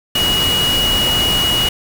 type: tone in noise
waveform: sine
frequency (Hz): 2903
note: F#7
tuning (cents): -34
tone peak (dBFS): -14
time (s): 0.15-1.69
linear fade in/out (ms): 5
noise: pink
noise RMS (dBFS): -20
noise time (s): 0.15-1.69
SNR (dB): +3
effects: none